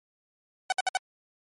sawtooth tone bursts, 752 Hz, F#5, 28 cents sharp, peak -19 dBFS, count 4, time 0.7-0.972 s, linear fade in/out 2 ms, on 23 ms, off 60 ms, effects MP3 48 kbps

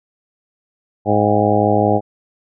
harmonic tone with a mistuned harmonic, 105 Hz, G#2, 19 cents sharp, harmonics 1 / 2 / 3 / 4 / 5 / 6 / 7 / 8, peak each -20 / -20 / -20 / -20 / -20 / -20 / -20 / -20 dBFS, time 1.05-2.01 s, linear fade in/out 50 ms, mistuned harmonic 8, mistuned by -69 cents, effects none

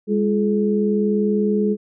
sine tone cluster, 203.9 / 344.8 / 425 Hz, G#3 / F4 / G#4, -32 / -22 / +40 cents, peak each -18 / -27 / -20 dBFS, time 0.07-1.77 s, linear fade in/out 50 ms, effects none

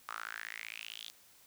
sawtooth tone with high-pass filter sweep, 55.4 Hz, A1, 13 cents sharp, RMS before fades -45 dBFS, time 0.08-1.1 s, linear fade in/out 0 ms, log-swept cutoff 1200 to 3600 Hz, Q 5.8, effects white hiss -62 dBFS RMS until 1.46 s

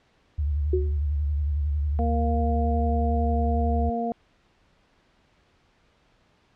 sine tone with vibrato, 73.2 Hz, D2, 5 cents flat, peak -22 dBFS, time 0.38-3.9 s, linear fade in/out 10 ms, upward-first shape square, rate 11 Hz, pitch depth 62 cents each way
sine tone with exponential decay, 368.8 Hz, F#4, 6 cents flat, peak -18 dBFS, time 0.73-0.99 s, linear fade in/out 5 ms, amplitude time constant 56 ms
harmonic tone, 233.1 Hz, A#3, in tune, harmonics 1 / 2 / 3, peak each -28 / -31 / -28 dBFS, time 1.99-4.12 s, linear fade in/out 0 ms
effects pink hiss -63 dBFS RMS until 6.55 s + low-pass 4000 Hz 12 dB/octave

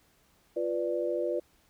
sine chord, B diminished, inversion second, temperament equal, 349.2 / 493.9 / 587.3 Hz, F4 / B4 / D5, 0 / 0 / 0 cents, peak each -32 dBFS, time 0.56-1.4 s, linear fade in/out 10 ms, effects pink hiss -66 dBFS RMS until 1.69 s

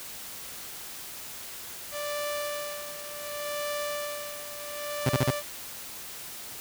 sawtooth tone with tremolo, 587.3 Hz, D5, in tune, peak -26 dBFS, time 1.91-5.43 s, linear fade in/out 50 ms, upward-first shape sine, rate 0.68 Hz, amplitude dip 75%
sawtooth tone bursts, 130 Hz, C3, 11 cents flat, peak -17 dBFS, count 4, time 5.06-5.308 s, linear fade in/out 5 ms, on 35 ms, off 36 ms
effects white hiss -41 dBFS RMS until 6.6 s

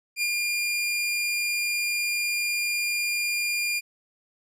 sawtooth tone with ADSR envelope, 2408 Hz, D7, 43 cents sharp, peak -19 dBFS, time 0.16-3.81 s, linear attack 63 ms, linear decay 48 ms, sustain -2 dB, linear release 31 ms, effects resampled to 32000 Hz

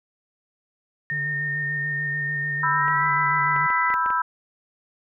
sine tone with pitch glide, 1829 to 1994.5 Hz, A#6 to B6, -33 to +17 cents, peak -24 dBFS, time 1.1-3.94 s, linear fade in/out 0 ms, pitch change +150 cents, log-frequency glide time 2.73-3.09 s
triangle tone with vibrato, 147.2 Hz, D3, 4 cents sharp, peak -29 dBFS, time 1.11-3.67 s, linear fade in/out 10 ms, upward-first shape square, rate 6.8 Hz, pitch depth 37 cents each way
sine chord, E minor, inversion second, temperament just, 988.9 / 1318.5 / 1582.2 Hz, B5 / E6 / G6, +2 / 0 / +16 cents, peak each -23 / -23 / -28 dBFS, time 2.63-4.22 s, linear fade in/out 5 ms
clicks, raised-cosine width 0.5 ms, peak -20 dBFS, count 7, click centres 2.882 / 3.563 / 3.703 / 3.903 / 3.941 / 4.061 / 4.104 s
effects none

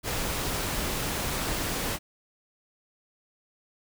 pink noise, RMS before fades -30 dBFS, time 0.03-1.99 s, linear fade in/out 50 ms, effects none

